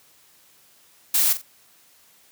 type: noise with echo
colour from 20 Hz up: blue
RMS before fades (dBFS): -19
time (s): 1.14-1.33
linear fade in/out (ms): 5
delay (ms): 44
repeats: 2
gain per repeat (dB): -11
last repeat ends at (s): 1.418
effects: white hiss -56 dBFS RMS until 2.31 s + high-pass 80 Hz 12 dB/octave